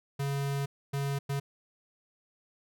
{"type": "tone bursts at uneven times", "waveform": "square", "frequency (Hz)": 139.7, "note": "C#3", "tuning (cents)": 14, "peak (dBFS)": -30, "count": 3, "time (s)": [[0.19, 0.66], [0.93, 1.19], [1.29, 1.4]], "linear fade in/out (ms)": 10, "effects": []}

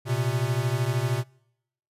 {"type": "beating tone pair", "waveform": "square", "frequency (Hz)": [117.6, 130.6], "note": ["A#2", "C3"], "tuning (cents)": [16, -3], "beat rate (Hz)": 13, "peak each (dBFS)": -27, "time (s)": [0.05, 1.24], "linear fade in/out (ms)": 50, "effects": ["noise-tail reverb RT60 0.8 s tail -25 dB re dry", "resampled to 32000 Hz"]}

